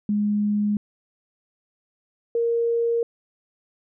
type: tone pair in turn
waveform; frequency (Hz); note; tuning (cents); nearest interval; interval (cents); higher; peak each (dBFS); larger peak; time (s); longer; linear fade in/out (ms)
sine; 207.7 / 466.3; G#3 / A#4; 0 / +1; octave + major second; 1401; second; -19; neither; 0.09-0.77 / 2.35-3.03; neither; 2
effects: none